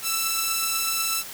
5% pulse beating tone pair, 1318.5 / 1326.6 Hz, E6 / E6, 0 / +11 cents, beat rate 8.1 Hz, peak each -19 / -12 dBFS, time 0.02-1.24 s, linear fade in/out 50 ms, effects white hiss -38 dBFS RMS until 1.33 s

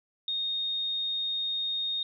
sine tone, 3700 Hz, A#7, 14 cents flat, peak -28 dBFS, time 0.28-2.03 s, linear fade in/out 2 ms, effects none

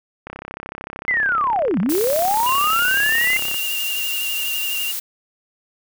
click train, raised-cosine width 0.5 ms, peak -16 dBFS, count 110, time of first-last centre 0.27-3.543 s, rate 33.3 Hz
sine linear two-way sweep, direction down then up, 2093 to 162.6 to 2093 Hz, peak -16 dBFS, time 1.08-3.37 s, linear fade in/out 0 ms, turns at 1.79 s
blue noise, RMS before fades -26 dBFS, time 1.89-5 s, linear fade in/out 10 ms
sine tone with vibrato, 2794 Hz, F7, in tune, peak -23 dBFS, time 2.46-4.92 s, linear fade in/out 10 ms, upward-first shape sine, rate 12 Hz, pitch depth 30 cents each way
effects none

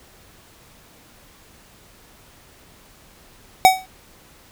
square tone with exponential decay, 753 Hz, F#5, 30 cents sharp, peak -5 dBFS, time 3.65-3.86 s, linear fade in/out 0 ms, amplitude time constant 44 ms, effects pink hiss -50 dBFS RMS until 4.51 s

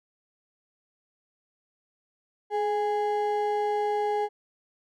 triangle ring-modulated tone, 622.3 Hz, D#5, in tune, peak -19 dBFS, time 2.5-4.29 s, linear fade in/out 50 ms, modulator 201 Hz, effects none

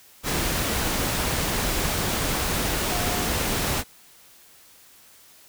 sine tone in noise, 715 Hz, F5, 41 cents sharp, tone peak -33 dBFS, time 2.88-3.31 s, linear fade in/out 50 ms, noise pink, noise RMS -25 dBFS, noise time 0.23-3.84 s, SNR -11 dB, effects white hiss -52 dBFS RMS until 5.48 s

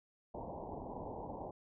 white low-pass noise, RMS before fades -45 dBFS, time 0.34-1.51 s, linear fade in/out 5 ms, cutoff 960 Hz, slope 96 dB/octave, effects none

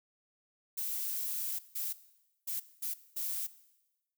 violet noise bursts at uneven times, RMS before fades -36 dBFS, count 5, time 0.77-1.59 / 1.75-1.93 / 2.47-2.6 / 2.82-2.94 / 3.16-3.47 s, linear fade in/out 10 ms, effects noise-tail reverb RT60 1.0 s tail -17 dB re dry

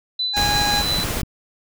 sine tone with tremolo, 3998 Hz, B7, 20 cents sharp, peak -19 dBFS, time 0.19-1.04 s, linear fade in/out 5 ms, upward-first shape sine, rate 5.8 Hz, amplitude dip 35%
harmonic tone, 824 Hz, G#5, 14 cents flat, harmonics 1 / 2 / 3 / 5 / 6 / 7 / 8 / 9, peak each -22 / -26 / -33 / -32 / -37 / -36 / -35 / -37 dBFS, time 0.33-0.84 s, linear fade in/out 50 ms
pink noise, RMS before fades -25 dBFS, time 0.36-1.22 s, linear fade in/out 10 ms
click train, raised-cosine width 5 ms, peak -16 dBFS, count 14, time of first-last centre 0.43-1.232 s, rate 16.2 Hz
effects none

